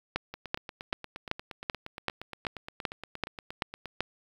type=two click trains; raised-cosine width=0.3 ms; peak=-23 / -12 dBFS; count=31 / 11; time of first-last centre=0.34-3.857 / 0.16-4.006 s; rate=8.53 / 2.6 Hz; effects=8-bit